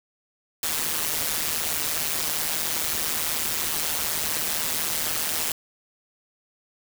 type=noise with amplitude modulation; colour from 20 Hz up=white; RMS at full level=-23 dBFS; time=0.63-5.52 s; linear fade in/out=2 ms; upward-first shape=sine; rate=156 Hz; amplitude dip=80%; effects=none